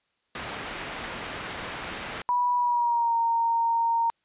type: low-pass noise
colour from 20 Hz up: white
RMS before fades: -36 dBFS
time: 0.35-2.22 s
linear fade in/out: 2 ms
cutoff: 2300 Hz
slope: 12 dB/octave
type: tone with pitch glide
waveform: sine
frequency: 978 to 924.2 Hz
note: B5 to A#5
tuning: -17 to -15 cents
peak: -21 dBFS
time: 2.29-4.1 s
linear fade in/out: 0 ms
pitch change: -98 cents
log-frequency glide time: 2.56-3.16 s
effects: white hiss -73 dBFS RMS until 4.24 s + resampled to 8000 Hz